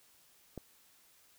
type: click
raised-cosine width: 2 ms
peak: -28 dBFS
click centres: 0.577 s
effects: white hiss -65 dBFS RMS until 1.38 s